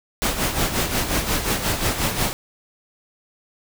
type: noise with tremolo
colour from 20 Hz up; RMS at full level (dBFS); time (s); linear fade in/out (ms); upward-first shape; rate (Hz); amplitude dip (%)
pink; -20; 0.22-2.33; 0; sine; 5.6; 60
effects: none